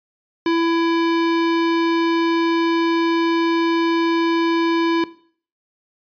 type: tone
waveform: square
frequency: 333.3 Hz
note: E4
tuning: 19 cents sharp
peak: -16 dBFS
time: 0.46-5.04 s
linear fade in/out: 2 ms
effects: noise-tail reverb RT60 0.5 s tail -18 dB re dry + resampled to 11025 Hz